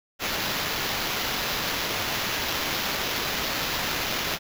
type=noise with sample-and-hold; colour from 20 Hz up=white; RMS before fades=-28 dBFS; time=0.19-4.39 s; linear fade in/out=50 ms; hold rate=8820 Hz; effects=none